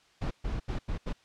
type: noise bursts at uneven times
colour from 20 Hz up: brown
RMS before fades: -32 dBFS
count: 5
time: 0.21-0.31 / 0.44-0.6 / 0.68-0.79 / 0.88-0.98 / 1.06-1.13 s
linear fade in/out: 10 ms
effects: white hiss -63 dBFS RMS until 1.24 s + low-pass 5000 Hz 12 dB/octave